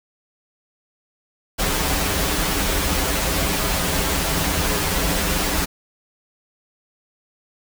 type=noise with comb filter; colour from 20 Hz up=pink; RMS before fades=-21 dBFS; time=1.58-5.66 s; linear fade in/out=20 ms; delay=8.5 ms; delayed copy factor=-0.9; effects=none